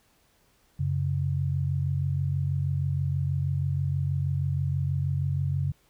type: tone pair together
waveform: sine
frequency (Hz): 92.84 / 139.1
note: F#2 / C#3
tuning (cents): +6 / +6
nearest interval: perfect fifth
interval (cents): 700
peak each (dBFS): -28 / -26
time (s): 0.79-5.72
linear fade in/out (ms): 10
effects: pink hiss -65 dBFS RMS until 5.89 s